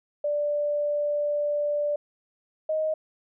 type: tone pair in turn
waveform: sine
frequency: 587.3 / 625.1 Hz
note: D5 / D#5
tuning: 0 / +8 cents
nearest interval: minor second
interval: 108 cents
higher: second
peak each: -23 dBFS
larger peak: neither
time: 0.24-1.96 / 2.69-2.94 s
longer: first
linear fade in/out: 5 ms
effects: none